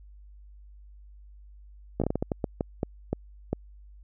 slowing click train, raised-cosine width 2 ms, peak -13 dBFS, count 13, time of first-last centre 2-3.53 s, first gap 16 ms, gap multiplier 1.34, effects added 50 Hz sine -47 dBFS peak until 4.03 s

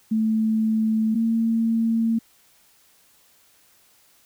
sine tone pair in turn, 219.8 / 227 Hz, A3 / A#3, -2 / -46 cents, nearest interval minor second, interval 56 cents, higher second, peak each -18 dBFS, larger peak neither, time 0.11-1.15 / 1.15-2.19 s, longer neither, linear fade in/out 10 ms, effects white hiss -58 dBFS RMS until 4.25 s

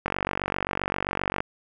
click train, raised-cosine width 0.5 ms, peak -10 dBFS, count 65, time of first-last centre 0.06-1.405 s, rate 47.6 Hz, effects none

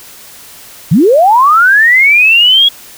sine linear sweep, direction up, 128.5 to 3355 Hz, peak -3 dBFS, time 0.91-2.69 s, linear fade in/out 10 ms, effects white hiss -34 dBFS RMS until 2.97 s

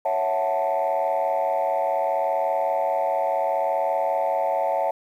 sine chord, F# minor seventh, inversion second, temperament equal, 554.4 / 659.3 / 740 / 880 Hz, C#5 / E5 / F#5 / A5, 0 / 0 / 0 / 0 cents, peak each -25 / -24 / -25 / -25 dBFS, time 0.05-4.91 s, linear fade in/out 5 ms, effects tanh soft clip ceiling -15 dBFS + 9-bit

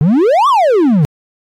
triangle exponential two-way sweep, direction up then down, 138.3 to 1194 to 138.3 Hz, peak -5 dBFS, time 0.01-1.05 s, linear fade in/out 0 ms, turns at 0.48 s, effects AAC 48 kbps

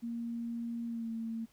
sine tone with pitch glide, 233.6 to 226.6 Hz, A#3 to A#3, +4 to -49 cents, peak -35 dBFS, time 0.02-1.46 s, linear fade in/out 20 ms, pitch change -53 cents, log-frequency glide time 0.87-1.1 s, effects pink hiss -68 dBFS RMS until 1.52 s

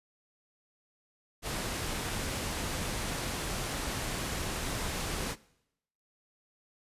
pink low-pass noise, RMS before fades -35 dBFS, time 1.42-5.36 s, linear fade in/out 50 ms, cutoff 12000 Hz, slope 24 dB/octave, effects noise-tail reverb RT60 0.8 s tail -21 dB re dry + resampled to 32000 Hz

